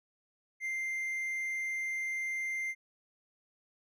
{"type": "tone", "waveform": "triangle", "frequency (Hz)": 2093, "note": "C7", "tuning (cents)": 0, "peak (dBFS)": -31, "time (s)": [0.6, 2.75], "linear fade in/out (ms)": 50, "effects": []}